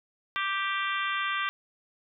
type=harmonic tone with a mistuned harmonic; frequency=392 Hz; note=G4; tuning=in tune; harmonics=3 / 4 / 5 / 6 / 7 / 8 / 9; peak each=-31 / -33 / -35 / -37 / -38 / -39 / -40 dBFS; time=0.36-1.49 s; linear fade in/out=0 ms; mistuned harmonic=8; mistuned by=+15 cents; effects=none